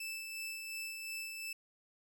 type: tone with tremolo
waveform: sawtooth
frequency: 2637 Hz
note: E7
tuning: in tune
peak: -36 dBFS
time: 0-1.53 s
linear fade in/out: 5 ms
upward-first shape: sine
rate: 2.8 Hz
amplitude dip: 35%
effects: none